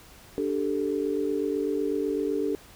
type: chord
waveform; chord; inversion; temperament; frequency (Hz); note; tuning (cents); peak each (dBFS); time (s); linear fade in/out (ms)
sine; D suspended fourth; none; equal; 293.7 / 392 / 440; D4 / G4 / A4; 0 / 0 / 0; -29; 0.38-2.55; 0
effects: pink hiss -51 dBFS RMS until 2.75 s